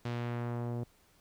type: tone with low-pass filter sweep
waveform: sawtooth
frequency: 119.7 Hz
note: A#2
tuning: 46 cents sharp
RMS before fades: -36 dBFS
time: 0.05-0.84 s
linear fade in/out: 5 ms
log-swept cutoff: 4500 to 540 Hz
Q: 0.88
effects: pink hiss -66 dBFS RMS until 1.2 s